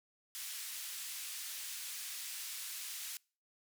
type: band-pass noise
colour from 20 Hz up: white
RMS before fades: -44 dBFS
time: 0.35-3.17 s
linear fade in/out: 0 ms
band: 2000 to 14000 Hz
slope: 12 dB/octave
effects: noise-tail reverb RT60 0.4 s tail -26 dB re dry